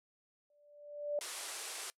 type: tone with exponential growth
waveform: sine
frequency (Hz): 586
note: D5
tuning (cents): -4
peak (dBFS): -30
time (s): 0.5-1.19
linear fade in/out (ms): 2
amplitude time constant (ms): 150
type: band-pass noise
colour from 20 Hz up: white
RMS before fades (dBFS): -44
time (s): 1.21-1.9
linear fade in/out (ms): 0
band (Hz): 340 to 11000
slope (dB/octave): 48
effects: noise-tail reverb RT60 0.1 s tail -23 dB re dry